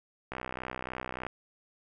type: click train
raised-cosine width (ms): 0.5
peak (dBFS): -21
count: 61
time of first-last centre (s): 0.32-1.266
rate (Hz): 63.4
effects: none